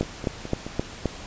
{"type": "two click trains", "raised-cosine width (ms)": 2, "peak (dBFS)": [-19, -9], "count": [4, 5], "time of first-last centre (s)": [[0.03, 0.666], [0.01, 1.057]], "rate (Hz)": [4.72, 3.82], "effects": ["pink hiss -40 dBFS RMS until 1.26 s", "resampled to 16000 Hz"]}